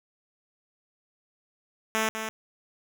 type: tone with echo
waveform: 5% pulse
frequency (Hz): 220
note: A3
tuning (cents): 0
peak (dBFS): -13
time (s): 1.95-2.09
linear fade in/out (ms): 0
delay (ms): 200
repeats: 1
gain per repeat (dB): -7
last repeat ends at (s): 2.29
effects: none